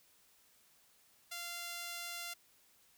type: tone with high-pass filter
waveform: sawtooth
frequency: 692 Hz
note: F5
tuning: 16 cents flat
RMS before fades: -44 dBFS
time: 1.31-2.34 s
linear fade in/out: 10 ms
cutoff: 1900 Hz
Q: 0.54
effects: white hiss -68 dBFS RMS until 2.97 s